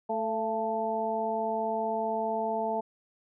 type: harmonic tone with a mistuned harmonic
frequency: 220 Hz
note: A3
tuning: in tune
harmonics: 1 / 2 / 3 / 4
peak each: -37 / -34 / -31 / -32 dBFS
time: 0.09-2.81 s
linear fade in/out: 10 ms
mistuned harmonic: 3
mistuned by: +40 cents
effects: none